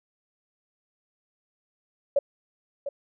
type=tone with echo; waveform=sine; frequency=563 Hz; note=C#5; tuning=27 cents sharp; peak=-17 dBFS; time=2.16-2.19 s; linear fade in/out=5 ms; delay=700 ms; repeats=1; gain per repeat=-11 dB; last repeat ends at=2.89 s; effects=none